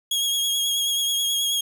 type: tone with vibrato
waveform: sawtooth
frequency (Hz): 3294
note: G#7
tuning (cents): -15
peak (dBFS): -18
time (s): 0.11-1.61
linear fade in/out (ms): 5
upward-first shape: sine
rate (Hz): 9.3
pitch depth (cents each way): 26
effects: none